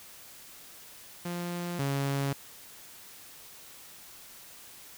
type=tone pair in turn; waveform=sawtooth; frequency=174.61 / 138.88 Hz; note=F3 / C#3; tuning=0 / +4 cents; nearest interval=major third; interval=396 cents; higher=first; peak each=-29 / -24 dBFS; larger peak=second; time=1.25-1.79 / 1.79-2.33 s; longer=neither; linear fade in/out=5 ms; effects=white hiss -50 dBFS RMS until 4.97 s